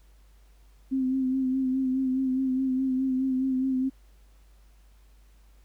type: tone with vibrato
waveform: sine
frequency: 261.6 Hz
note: C4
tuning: in tune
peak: -23 dBFS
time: 0.91-3.9 s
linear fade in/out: 20 ms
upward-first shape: sine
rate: 4.8 Hz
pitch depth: 34 cents each way
effects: added 50 Hz sine -53 dBFS peak until 5.64 s + pink hiss -66 dBFS RMS until 5.64 s